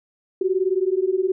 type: beating tone pair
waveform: sine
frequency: 366.2 / 385.2 Hz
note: F#4 / G4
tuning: -18 / -30 cents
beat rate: 19 Hz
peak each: -21 dBFS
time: 0.41-1.32 s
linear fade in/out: 5 ms
effects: none